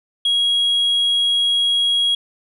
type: tone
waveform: sine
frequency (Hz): 3300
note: G#7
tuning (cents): -12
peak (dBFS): -12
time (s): 0.25-2.15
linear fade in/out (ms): 5
effects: tanh soft clip ceiling -13 dBFS